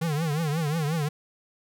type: tone with vibrato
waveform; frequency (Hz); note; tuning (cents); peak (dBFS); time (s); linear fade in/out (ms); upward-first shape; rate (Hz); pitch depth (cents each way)
square; 155.56; D#3; 0; -25; 0.01-1.09; 10; triangle; 5.6; 170
effects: none

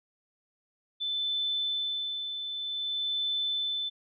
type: tone with tremolo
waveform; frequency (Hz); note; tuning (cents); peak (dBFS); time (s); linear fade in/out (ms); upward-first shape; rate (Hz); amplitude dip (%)
sine; 3520; A7; 0; -27; 1-3.9; 20; sine; 0.53; 50
effects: none

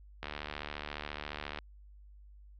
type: click train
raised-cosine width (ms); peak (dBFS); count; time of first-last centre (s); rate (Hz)
0.3; -22; 102; 0.23-1.588; 74.4
effects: added 50 Hz sine -52 dBFS peak until 2.59 s + low-pass 5000 Hz 12 dB/octave

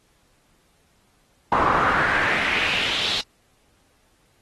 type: noise with band-pass filter sweep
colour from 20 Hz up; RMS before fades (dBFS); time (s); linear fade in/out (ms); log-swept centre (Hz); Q
brown; -22; 1.52-3.21; 2; 1000 to 4000; 3.6
effects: pink hiss -63 dBFS RMS until 4.41 s + AAC 32 kbps

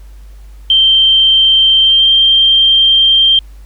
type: tone with pitch glide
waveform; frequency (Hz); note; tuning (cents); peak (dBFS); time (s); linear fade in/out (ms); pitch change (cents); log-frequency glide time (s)
sine; 3136 to 3165; G7 to G7; 0 to +16; -5; 0.7-3.39; 2; +16; 1.82-2.09
effects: added 50 Hz sine -31 dBFS peak until 3.65 s + pink hiss -50 dBFS RMS until 3.65 s

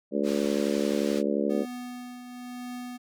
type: harmonic tone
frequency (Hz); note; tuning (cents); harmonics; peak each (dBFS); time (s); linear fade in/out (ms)
71.5; D2; -46; 3 / 4 / 5 / 6 / 7 / 8; -29 / -30 / -31 / -32 / -32 / -33; 0.11-1.66; 50
type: low-pass noise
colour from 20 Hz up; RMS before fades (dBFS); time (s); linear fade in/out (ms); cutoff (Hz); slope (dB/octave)
white; -41; 0.23-1.23; 50; 5300; 12
type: tone with tremolo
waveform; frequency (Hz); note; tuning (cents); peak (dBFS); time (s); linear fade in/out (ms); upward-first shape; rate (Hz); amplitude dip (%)
square; 246.9; B3; 0; -35; 1.49-2.98; 20; triangle; 1; 55
effects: none

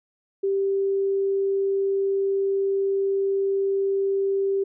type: tone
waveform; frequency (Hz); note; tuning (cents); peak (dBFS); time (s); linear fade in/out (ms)
sine; 392; G4; 0; -20; 0.43-4.64; 10
effects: none

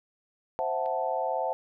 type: chord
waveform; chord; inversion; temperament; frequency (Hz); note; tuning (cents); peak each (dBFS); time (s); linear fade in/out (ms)
sine; F# half-diminished seventh; second; equal; 523.3 / 659.3 / 740 / 880; C5 / E5 / F#5 / A5; 0 / 0 / 0 / 0; -32; 0.59-1.53; 0
type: click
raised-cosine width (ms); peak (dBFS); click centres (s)
0.3; -35; 0.86
effects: none

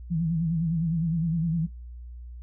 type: tone with vibrato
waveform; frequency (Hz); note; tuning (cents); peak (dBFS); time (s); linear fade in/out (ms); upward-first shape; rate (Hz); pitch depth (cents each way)
sine; 164.81; E3; 0; -23; 0.1-1.67; 20; sine; 9.8; 89
effects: noise-tail reverb RT60 0.3 s tail -25 dB re dry + added 60 Hz sine -38 dBFS peak until 2.42 s

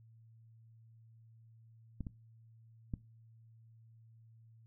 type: clicks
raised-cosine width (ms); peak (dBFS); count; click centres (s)
5; -27 / -29 / -25; 3; 2.007 / 2.068 / 2.938
effects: noise-tail reverb RT60 0.3 s tail -20 dB re dry + added 113 Hz sine -58 dBFS peak until 4.66 s

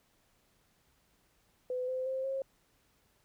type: tone with pitch steps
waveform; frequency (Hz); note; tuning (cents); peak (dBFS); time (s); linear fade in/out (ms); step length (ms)
sine; 504 / 514.9 / 526 / 537.4; B4 / C5 / C5 / C5; +35 / -28 / +9 / +46; -32; 1.7-2.42; 2; 180
effects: pink hiss -71 dBFS RMS until 3.24 s

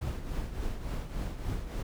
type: noise with tremolo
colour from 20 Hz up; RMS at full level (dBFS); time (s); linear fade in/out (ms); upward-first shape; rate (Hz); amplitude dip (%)
brown; -32; 0.01-1.83; 10; triangle; 3.5; 65
effects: none

